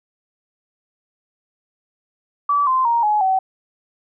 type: tone with pitch steps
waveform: sine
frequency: 1152 / 1038.2 / 935.7 / 843.3 / 760 Hz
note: D6 / C6 / A#5 / G#5 / F#5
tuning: -34 / -14 / +6 / +26 / +46 cents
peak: -14 dBFS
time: 2.49-3.39 s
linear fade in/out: 5 ms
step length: 180 ms
effects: none